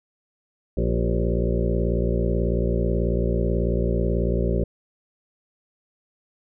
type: harmonic tone with a mistuned harmonic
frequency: 58.27 Hz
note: A#1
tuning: in tune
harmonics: 1 / 2 / 3 / 4 / 6 / 7 / 8 / 9 / 10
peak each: -23 / -28 / -27 / -31 / -31 / -29 / -34 / -31 / -35 dBFS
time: 0.77-4.64 s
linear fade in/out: 5 ms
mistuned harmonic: 7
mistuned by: -52 cents
effects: none